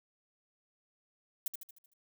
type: noise with echo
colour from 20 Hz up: violet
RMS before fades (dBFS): -34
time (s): 1.46-1.48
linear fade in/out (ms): 2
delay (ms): 76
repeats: 6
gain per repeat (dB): -6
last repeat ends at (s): 1.936
effects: none